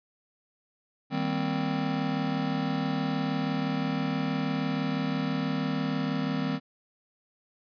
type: chord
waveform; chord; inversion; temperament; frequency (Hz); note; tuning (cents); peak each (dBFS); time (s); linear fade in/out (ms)
square; C minor seventh; first; just; 156.98 / 196.22 / 235.5 / 261.6; Eb3 / G3 / Bb3 / C4; +16 / +2 / +18 / 0; -33 / -34 / -37 / -31; 1.1-6.6; 50
effects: resampled to 11025 Hz